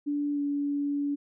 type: tone with pitch glide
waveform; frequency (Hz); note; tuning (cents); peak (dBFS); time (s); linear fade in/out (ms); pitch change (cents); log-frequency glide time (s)
sine; 290 to 286.2; D4 to D4; -22 to -45; -26; 0.06-1.16; 20; -23; 0.33-0.4
effects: none